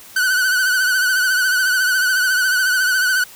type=tone with vibrato; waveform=45% pulse; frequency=1500 Hz; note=F#6; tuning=23 cents sharp; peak=-14 dBFS; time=0.16-3.24 s; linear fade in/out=5 ms; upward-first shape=triangle; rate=14 Hz; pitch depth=69 cents each way; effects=white hiss -41 dBFS RMS until 3.35 s